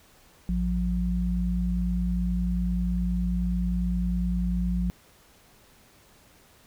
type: tone pair together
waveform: sine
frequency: 56.39 / 178.9 Hz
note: A1 / F3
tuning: +43 / +42 cents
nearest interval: octave + minor sixth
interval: 1999 cents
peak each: -26 dBFS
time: 0.49-4.9 s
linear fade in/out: 0 ms
effects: pink hiss -57 dBFS RMS until 6.66 s